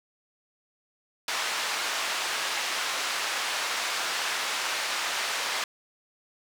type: band-pass noise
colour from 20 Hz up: pink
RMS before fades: -30 dBFS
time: 1.28-5.64 s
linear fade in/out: 2 ms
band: 980 to 6400 Hz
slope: 12 dB/octave
effects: none